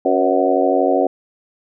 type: harmonic tone with a mistuned harmonic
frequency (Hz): 92.5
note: F#2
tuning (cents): 0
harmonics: 3 / 4 / 5 / 6 / 7 / 8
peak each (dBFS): -20 / -20 / -20 / -20 / -20 / -20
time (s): 0.05-1.07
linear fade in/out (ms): 5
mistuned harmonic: 5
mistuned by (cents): +58
effects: none